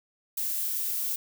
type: noise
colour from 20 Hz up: violet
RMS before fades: -30 dBFS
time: 0.37-1.16 s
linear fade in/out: 5 ms
effects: none